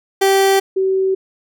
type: tone pair in turn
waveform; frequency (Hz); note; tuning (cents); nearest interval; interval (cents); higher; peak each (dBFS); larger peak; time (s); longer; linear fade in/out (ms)
30% pulse / sine; 389.2 / 381.6; G4 / G4; -12 / -47; unison; 35; first; -8 / -13; first; 0.21-0.6 / 0.76-1.15; neither; 10
effects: none